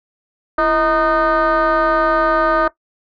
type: tone with frequency modulation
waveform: sine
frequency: 932.3 Hz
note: A#5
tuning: in tune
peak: -11 dBFS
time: 0.58-2.68 s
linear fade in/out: 5 ms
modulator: 299 Hz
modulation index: 1.9
effects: noise-tail reverb RT60 0.1 s tail -17 dB re dry + tanh soft clip ceiling -9 dBFS